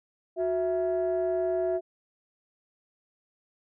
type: tone pair together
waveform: sine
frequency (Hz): 366.4 / 659.3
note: F#4 / E5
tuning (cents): -17 / 0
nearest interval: minor seventh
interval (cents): 1017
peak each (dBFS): -26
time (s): 0.36-1.81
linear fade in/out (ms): 50
effects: tanh soft clip ceiling -20 dBFS